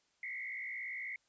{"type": "tone with frequency modulation", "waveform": "sine", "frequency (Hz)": 2093, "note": "C7", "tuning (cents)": 0, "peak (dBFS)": -39, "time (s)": [0.23, 1.16], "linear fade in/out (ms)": 2, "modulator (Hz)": 58.3, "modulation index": 2.1, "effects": ["white hiss -75 dBFS RMS until 1.28 s", "resampled to 16000 Hz"]}